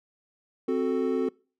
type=chord; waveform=triangle; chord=F# diminished; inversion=second; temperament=equal; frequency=261.6 / 370 / 440 Hz; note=C4 / F#4 / A4; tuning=0 / 0 / 0 cents; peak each=-26 dBFS; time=0.68-1.29 s; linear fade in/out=5 ms; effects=noise-tail reverb RT60 0.4 s tail -25 dB re dry